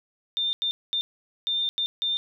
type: tone bursts at uneven times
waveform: sine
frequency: 3604 Hz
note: A7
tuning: 41 cents sharp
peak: -23 dBFS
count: 6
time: 0.37-0.53 / 0.62-0.71 / 0.93-1.01 / 1.47-1.69 / 1.78-1.86 / 2.02-2.17 s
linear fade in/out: 0 ms
effects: none